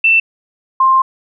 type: tone pair in turn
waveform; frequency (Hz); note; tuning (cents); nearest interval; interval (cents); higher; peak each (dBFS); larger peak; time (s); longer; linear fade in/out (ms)
sine; 2673 / 1054.4; E7 / C6; +23 / +13; octave + major third; 1610; first; -7; neither; 0.04-0.2 / 0.8-1.02; second; 5
effects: none

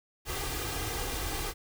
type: noise with comb filter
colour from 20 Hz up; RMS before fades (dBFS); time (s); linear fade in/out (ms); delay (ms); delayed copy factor
pink; -34; 0.25-1.54; 50; 2.5; +0.7
effects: none

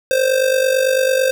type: tone with amplitude modulation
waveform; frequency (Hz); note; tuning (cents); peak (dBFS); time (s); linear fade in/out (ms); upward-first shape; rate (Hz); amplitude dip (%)
square; 523.3; C5; 0; -11; 0.11-1.31; 0; sine; 49; 65
effects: none

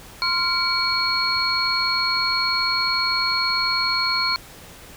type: tone cluster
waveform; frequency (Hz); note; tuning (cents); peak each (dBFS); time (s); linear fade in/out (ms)
sine; 1041 / 1389 / 2271 / 4320; C6 / F6 / C#7 / C#8; -9 / -10 / +41 / -45; -26 / -27 / -27 / -21; 0.22-4.36; 0
effects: pink hiss -43 dBFS RMS until 4.96 s

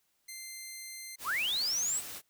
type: tone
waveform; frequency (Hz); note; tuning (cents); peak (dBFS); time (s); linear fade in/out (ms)
10% pulse; 2084; C7; -7; -33; 0.28-1.16; 10
type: noise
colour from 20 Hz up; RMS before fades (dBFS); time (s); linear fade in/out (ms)
white; -43; 1.18-2.22; 50
type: linear sweep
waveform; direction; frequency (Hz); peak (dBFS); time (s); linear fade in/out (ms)
sine; up; 880 to 8250; -29; 1.24-2.02; 50
effects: white hiss -75 dBFS RMS until 2.29 s

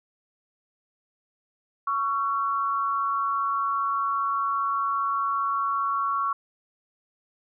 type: tone pair together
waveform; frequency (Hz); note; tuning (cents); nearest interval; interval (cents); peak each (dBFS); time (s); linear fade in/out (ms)
sine; 1115 / 1352.5; C#6 / E6; +10 / +44; minor third; 334; -24 / -29; 1.87-6.33; 5
effects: none

